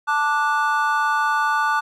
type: chord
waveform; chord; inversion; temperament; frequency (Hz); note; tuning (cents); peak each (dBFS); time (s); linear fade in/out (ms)
triangle; D major; second; just; 881 / 1174.7 / 1468.3; A5 / D6 / F#6; +2 / 0 / -14; -20; 0.07-1.81; 20
effects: none